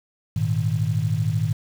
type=chord; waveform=sine; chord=Ab suspended second; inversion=none; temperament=just; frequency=103.83 / 116.8 / 155.74 Hz; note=Ab2 / Bb2 / Eb3; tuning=0 / +4 / +2 cents; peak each=-24 dBFS; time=0.36-1.53 s; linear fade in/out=5 ms; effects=7-bit